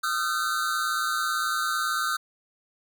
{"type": "tone cluster", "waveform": "square", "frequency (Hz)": [1238, 1356, 1525], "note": ["D#6", "E6", "G6"], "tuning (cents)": [-9, 49, -48], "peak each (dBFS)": -30, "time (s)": [0.03, 2.17], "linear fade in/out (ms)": 10, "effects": []}